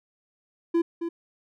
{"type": "tone with echo", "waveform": "triangle", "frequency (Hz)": 337.1, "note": "E4", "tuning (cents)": 39, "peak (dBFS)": -17, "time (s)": [0.74, 0.82], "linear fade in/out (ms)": 10, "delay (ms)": 270, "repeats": 1, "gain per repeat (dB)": -8, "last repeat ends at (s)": 1.09, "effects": []}